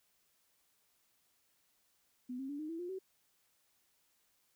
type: tone with pitch steps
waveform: sine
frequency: 249.9 / 267.8 / 287.1 / 307.7 / 329.7 / 353.4 / 378.8 Hz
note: B3 / C4 / D4 / D#4 / E4 / F4 / F#4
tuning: +21 / +40 / -39 / -19 / 0 / +21 / +41 cents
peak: -39 dBFS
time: 2.29-2.99 s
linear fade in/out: 10 ms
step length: 100 ms
effects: white hiss -75 dBFS RMS until 4.55 s